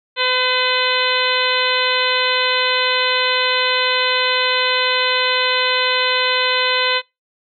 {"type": "harmonic tone", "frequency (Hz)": 507, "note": "B4", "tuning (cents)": 45, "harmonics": [1, 2, 3, 4, 5, 6, 7, 8], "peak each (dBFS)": [-23, -23, -23, -23, -23, -23, -23, -23], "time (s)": [0.16, 7.02], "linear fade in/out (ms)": 50, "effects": ["noise-tail reverb RT60 0.2 s tail -21 dB re dry"]}